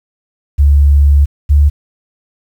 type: tone pair in turn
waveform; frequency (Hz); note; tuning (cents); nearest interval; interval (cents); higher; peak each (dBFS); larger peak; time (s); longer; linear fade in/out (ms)
sine; 71.4 / 72.56; D2 / D2; -48 / -20; unison; 28; second; -4; neither; 0.58-1.26 / 1.49-1.7; first; 20
effects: 7-bit